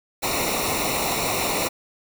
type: noise with comb filter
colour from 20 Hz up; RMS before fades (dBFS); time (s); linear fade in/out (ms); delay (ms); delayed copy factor
pink; -24; 0.22-1.69; 20; 0.62; -0.8
effects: none